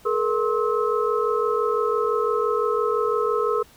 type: tone cluster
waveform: sine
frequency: 427.2 / 473.1 / 1062 / 1293 Hz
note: G#4 / A#4 / C6 / E6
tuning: +49 / +26 / +25 / -34 cents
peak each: -23 / -24 / -29 / -26 dBFS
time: 0.05-3.63 s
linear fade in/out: 10 ms
effects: pink hiss -52 dBFS RMS until 3.76 s